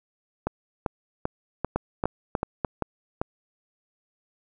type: two click trains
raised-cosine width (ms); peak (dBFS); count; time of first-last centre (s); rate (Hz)
1; -10 / -11; 4 / 8; 1.76-2.648 / 0.47-3.215; 3.38 / 2.55
effects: none